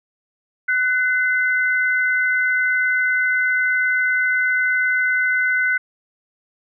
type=tone pair together; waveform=sine; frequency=1498 / 2057 Hz; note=F#6 / C7; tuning=+21 / -30 cents; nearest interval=perfect fourth; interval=549 cents; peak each=-17 / -21 dBFS; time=0.68-5.78 s; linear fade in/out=10 ms; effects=none